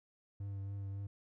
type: tone with vibrato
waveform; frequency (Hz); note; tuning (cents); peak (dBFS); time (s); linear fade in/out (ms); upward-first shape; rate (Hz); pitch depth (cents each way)
triangle; 99; G2; +18; -37; 0.4-1.07; 5; triangle; 3.6; 24
effects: none